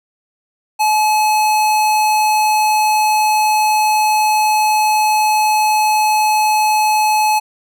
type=tone; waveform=square; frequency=856 Hz; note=A5; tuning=48 cents flat; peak=-12 dBFS; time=0.79-7.4 s; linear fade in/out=20 ms; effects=none